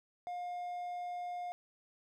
triangle tone, 711 Hz, F5, 31 cents sharp, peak -36 dBFS, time 0.27-1.52 s, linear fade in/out 0 ms, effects none

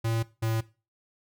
square tone pair in turn, 113.7 / 112.52 Hz, A#2 / A2, -43 / +39 cents, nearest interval unison, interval 18 cents, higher first, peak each -26 dBFS, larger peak neither, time 0.04-0.23 / 0.42-0.61 s, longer neither, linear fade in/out 10 ms, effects noise-tail reverb RT60 0.3 s tail -18 dB re dry

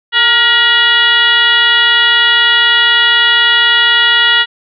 sine tone with frequency modulation, 2400 Hz, D7, 37 cents sharp, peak -6 dBFS, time 0.12-4.46 s, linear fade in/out 50 ms, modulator 492 Hz, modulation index 2.3, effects none

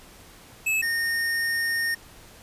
square tone pair in turn, 2600 / 1838.5 Hz, E7 / A#6, -24 / -24 cents, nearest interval tritone, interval 600 cents, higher first, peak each -22 / -24 dBFS, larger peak first, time 0.66-0.82 / 0.82-1.95 s, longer second, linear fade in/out 10 ms, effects pink hiss -49 dBFS RMS until 2.42 s + resampled to 32000 Hz

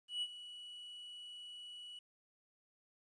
triangle tone with ADSR envelope, 2939 Hz, F#7, 12 cents flat, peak -33 dBFS, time 0.08-1.99 s, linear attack 140 ms, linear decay 50 ms, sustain -14 dB, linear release 3 ms, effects resampled to 22050 Hz + 12-bit

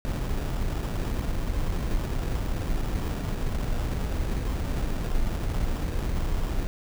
brown noise with sample-and-hold, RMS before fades -27 dBFS, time 0.05-6.67 s, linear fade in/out 0 ms, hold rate 2100 Hz, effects none

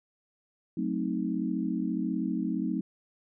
sine chord, F# diminished seventh, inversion none, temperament equal with one note detuned, 185 / 220 / 261.6 / 314 Hz, F#3 / A3 / C4 / Eb4, 0 / 0 / 0 / +16 cents, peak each -33 dBFS, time 0.77-2.81 s, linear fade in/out 5 ms, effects none

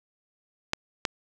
clicks, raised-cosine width 0.2 ms, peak -7 dBFS, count 2, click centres 0.734 / 1.052 s, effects none

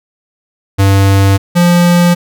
square tone pair in turn, 98 / 174.62 Hz, G2 / F3, 0 / 0 cents, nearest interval minor seventh, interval 1000 cents, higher second, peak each -6 dBFS, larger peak neither, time 0.78-1.38 / 1.55-2.15 s, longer neither, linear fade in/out 20 ms, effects none

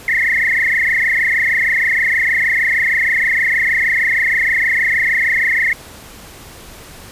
sine tone with frequency modulation, 1975.5 Hz, B6, in tune, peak -12 dBFS, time 0.08-5.73 s, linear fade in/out 2 ms, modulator 26.4 Hz, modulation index 6.6, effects pink hiss -37 dBFS RMS until 7.11 s + resampled to 32000 Hz

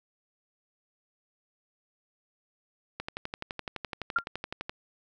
click train, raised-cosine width 0.3 ms, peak -18 dBFS, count 21, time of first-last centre 3-4.695 s, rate 11.8 Hz
sine tone with exponential decay, 1388 Hz, F6, 11 cents flat, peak -19 dBFS, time 4.16-4.24 s, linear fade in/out 5 ms, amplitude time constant 16 ms
effects none

